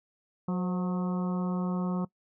harmonic tone with a mistuned harmonic, 181.8 Hz, F#3, 30 cents flat, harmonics 1 / 2 / 3 / 4 / 5 / 6 / 7, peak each -27 / -39 / -42 / -45 / -44 / -44 / -46 dBFS, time 0.48-2.05 s, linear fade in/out 5 ms, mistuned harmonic 3, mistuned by -57 cents, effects noise-tail reverb RT60 0.1 s tail -21 dB re dry

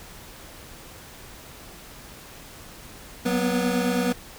square tone cluster, 185.9 / 241.3 / 250.8 / 487.2 Hz, F#3 / B3 / B3 / B4, +8 / -40 / +27 / -24 cents, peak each -28 dBFS, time 3.25-4.13 s, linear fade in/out 10 ms, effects pink hiss -44 dBFS RMS until 4.38 s

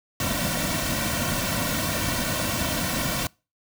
pink noise with comb filter, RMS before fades -26 dBFS, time 0.2-3.27 s, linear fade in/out 2 ms, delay 2.4 ms, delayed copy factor -0.8, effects noise-tail reverb RT60 0.3 s tail -25 dB re dry

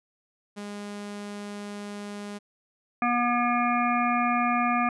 sawtooth tone, 205 Hz, G#3, 22 cents flat, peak -31 dBFS, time 0.56-2.39 s, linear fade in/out 20 ms
harmonic tone, 241.3 Hz, B3, 40 cents flat, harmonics 1 / 3 / 5 / 7 / 9 / 10, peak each -27 / -27 / -26 / -35 / -35 / -33 dBFS, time 3.02-4.89 s, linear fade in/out 2 ms
effects resampled to 24000 Hz

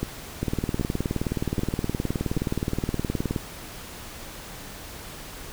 two click trains, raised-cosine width 3 ms, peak -12 / -13 dBFS, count 57 / 4, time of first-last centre 0.43-3.362 / 0.03-2.374 s, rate 19.1 / 1.28 Hz, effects pink hiss -40 dBFS RMS until 5.52 s

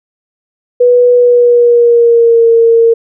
sine tone with pitch glide, 490 to 459.8 Hz, B4 to A#4, -14 to -24 cents, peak -3 dBFS, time 0.8-2.94 s, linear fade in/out 10 ms, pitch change -110 cents, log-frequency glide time 1.14-2.48 s, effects none

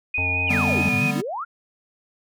sine tone with vibrato, 2469 Hz, D#7, 14 cents flat, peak -21 dBFS, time 0.14-1.11 s, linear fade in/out 5 ms, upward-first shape sine, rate 4.7 Hz, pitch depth 19 cents each way
harmonic tone, 89.9 Hz, F#2, 49 cents flat, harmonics 1 / 3 / 5 / 7 / 9 / 10, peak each -27 / -36 / -38 / -38 / -36 / -39 dBFS, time 0.18-0.89 s, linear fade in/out 0 ms
sine exponential two-way sweep, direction down then up, 3200 to 95.8 to 1478 Hz, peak -26 dBFS, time 0.47-1.45 s, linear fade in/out 20 ms, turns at 0.97 s
square chord, G major, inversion second, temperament equal, 146.83 / 196 / 246.9 Hz, D3 / G3 / B3, 0 / 0 / 0 cents, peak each -29 / -28 / -26 dBFS, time 0.49-1.22 s, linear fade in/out 20 ms
effects none

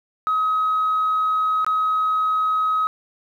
sine tone with dropouts, 1270 Hz, D#6, 35 cents sharp, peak -16 dBFS, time 0.27-2.87 s, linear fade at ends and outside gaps 0 ms, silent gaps 1.646-1.665 s, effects tanh soft clip ceiling -14 dBFS + 9-bit

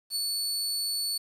sawtooth tone with ADSR envelope, 4448 Hz, C#8, 5 cents sharp, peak -23 dBFS, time 0.1-1.18 s, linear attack 61 ms, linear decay 5 ms, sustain -2 dB, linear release 8 ms, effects resampled to 32000 Hz + 9-bit

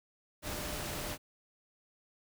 sine tone in noise, 599 Hz, D5, 34 cents sharp, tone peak -48 dBFS, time 0.42-1.18 s, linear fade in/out 50 ms, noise pink, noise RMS -39 dBFS, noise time 0.42-1.18 s, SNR -12 dB, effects none

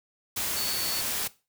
sine tone in noise, 4456 Hz, C#8, 8 cents sharp, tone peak -32 dBFS, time 0.56-1.01 s, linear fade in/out 10 ms, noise white, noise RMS -30 dBFS, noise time 0.36-1.28 s, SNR -5 dB, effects noise-tail reverb RT60 0.3 s tail -19 dB re dry

